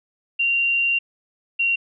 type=tone pair in turn; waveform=sine; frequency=2766 / 2752 Hz; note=F7 / F7; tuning=-17 / -26 cents; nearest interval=unison; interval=9 cents; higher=first; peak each=-17 dBFS; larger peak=neither; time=0.39-0.99 / 1.59-1.76 s; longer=first; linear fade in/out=10 ms; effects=none